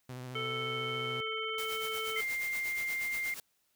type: tone with vibrato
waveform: sawtooth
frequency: 126.4 Hz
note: B2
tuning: 41 cents sharp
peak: -37 dBFS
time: 0.09-1.21 s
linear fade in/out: 5 ms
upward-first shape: triangle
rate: 14 Hz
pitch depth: 37 cents each way
type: harmonic tone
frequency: 440.8 Hz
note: A4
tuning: 3 cents sharp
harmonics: 1 / 3 / 5 / 7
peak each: -39 / -39 / -39 / -39 dBFS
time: 0.35-2.21 s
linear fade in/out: 5 ms
type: noise with tremolo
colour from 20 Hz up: white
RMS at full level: -42 dBFS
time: 1.58-3.4 s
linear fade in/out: 2 ms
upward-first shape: sine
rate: 8.4 Hz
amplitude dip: 65%
type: tone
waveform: sine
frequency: 2100 Hz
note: C7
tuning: 6 cents sharp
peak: -32 dBFS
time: 2.16-3.34 s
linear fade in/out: 2 ms
effects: white hiss -75 dBFS RMS until 3.75 s